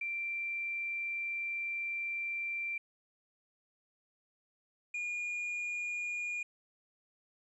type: tone pair in turn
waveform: sine / triangle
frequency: 2356 / 2431 Hz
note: D7 / D#7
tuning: +5 / -41 cents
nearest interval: minor second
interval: 54 cents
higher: second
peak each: -34 / -33 dBFS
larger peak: second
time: 0.01-2.78 / 4.94-6.43 s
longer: first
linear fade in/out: 5 ms
effects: resampled to 24000 Hz + 12-bit